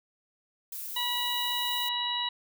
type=noise; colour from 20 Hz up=violet; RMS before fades=-38 dBFS; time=0.72-1.89 s; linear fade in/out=5 ms
type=harmonic tone; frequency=971 Hz; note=B5; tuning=30 cents flat; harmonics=1 / 2 / 3 / 4; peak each=-34 / -39 / -34 / -31 dBFS; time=0.96-2.29 s; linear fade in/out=5 ms
effects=none